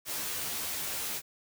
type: noise with comb filter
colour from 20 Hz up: white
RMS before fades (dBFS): -35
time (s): 0.05-1.22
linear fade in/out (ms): 50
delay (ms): 13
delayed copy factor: +0.6
effects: none